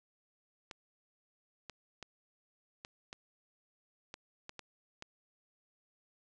clicks, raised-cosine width 0.2 ms, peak -27 dBFS, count 9, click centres 0.712 / 1.697 / 2.027 / 2.849 / 3.129 / 4.141 / 4.494 / 4.593 / 5.024 s, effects resampled to 22050 Hz

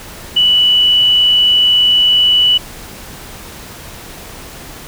sine tone, 2960 Hz, F#7, in tune, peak -7 dBFS, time 0.36-2.58 s, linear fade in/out 10 ms, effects pink hiss -32 dBFS RMS until 4.87 s

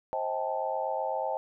sine chord, A half-diminished seventh, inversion first, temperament just, 528 / 633.6 / 792 / 880 Hz, C5 / Eb5 / G5 / A5, +16 / +31 / +18 / 0 cents, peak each -34 dBFS, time 0.13-1.37 s, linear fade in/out 0 ms, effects none

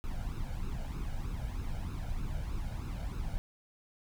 brown noise with flanger, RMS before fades -36 dBFS, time 0.04-3.38 s, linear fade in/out 0 ms, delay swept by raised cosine 0.76 to 1.36 ms, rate 3.2 Hz, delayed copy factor +0.7, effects none

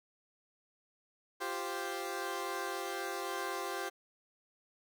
15% pulse chord, F suspended second, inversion none, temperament equal with one note detuned, 349.2 / 393.1 / 523.3 Hz, F4 / G4 / C5, 0 / +5 / 0 cents, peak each -35 / -33 / -36 dBFS, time 1.4-3.9 s, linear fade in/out 20 ms, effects none

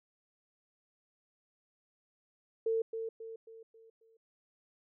sine tone with echo, 450.2 Hz, A4, 40 cents sharp, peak -28 dBFS, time 2.66-2.82 s, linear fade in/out 5 ms, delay 270 ms, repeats 5, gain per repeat -7 dB, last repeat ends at 4.17 s, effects none

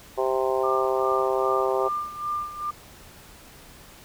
harmonic tone, 130.81 Hz, C3, in tune, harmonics 3 / 4 / 5 / 6 / 7 / 8, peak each -25 / -27 / -29 / -31 / -32 / -33 dBFS, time 0.17-1.89 s, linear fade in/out 20 ms
sine tone with tremolo, 1195 Hz, D6, 30 cents sharp, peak -24 dBFS, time 0.63-2.71 s, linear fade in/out 10 ms, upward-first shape sine, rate 2.5 Hz, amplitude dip 75%
effects pink hiss -48 dBFS RMS until 4.04 s

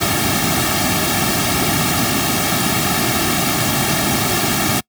pink noise with comb filter, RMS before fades -17 dBFS, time 0-4.81 s, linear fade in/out 20 ms, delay 2 ms, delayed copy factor -0.85, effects noise-tail reverb RT60 0.1 s tail -26 dB re dry + high-pass 80 Hz 12 dB/octave

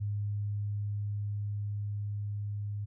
sine tone with level ramp, 102.9 Hz, G#2, 16 cents flat, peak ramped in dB -30 to -33 dBFS, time 0-2.86 s, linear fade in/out 20 ms, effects none

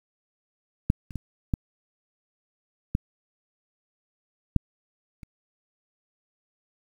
clicks, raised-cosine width 5 ms, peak -6 / -29 / -18 / -11 / -10 / -6 / -30 dBFS, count 7, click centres 0.901 / 1.108 / 1.157 / 1.538 / 2.951 / 4.563 / 5.232 s, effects 8-bit

